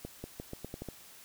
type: accelerating click train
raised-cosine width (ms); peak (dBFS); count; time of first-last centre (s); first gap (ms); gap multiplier
2; -26; 8; 0.05-0.887; 190; 0.84
effects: white hiss -54 dBFS RMS until 1.24 s